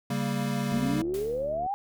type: chord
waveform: square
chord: G diminished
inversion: second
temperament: equal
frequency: 138.59 / 196 / 233.1 Hz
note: Db3 / G3 / Bb3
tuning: 0 / 0 / 0 cents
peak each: -32 dBFS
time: 0.1-1.02 s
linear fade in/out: 5 ms
type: exponential sweep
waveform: sine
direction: up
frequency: 220 to 825 Hz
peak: -27 dBFS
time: 0.72-1.74 s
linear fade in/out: 0 ms
type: click train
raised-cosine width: 2 ms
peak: -29 dBFS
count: 70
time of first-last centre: 0.73-1.662 s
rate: 74 Hz
type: noise with exponential decay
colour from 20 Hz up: white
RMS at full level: -42 dBFS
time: 1.14-1.59 s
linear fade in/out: 1 ms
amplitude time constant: 96 ms
effects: none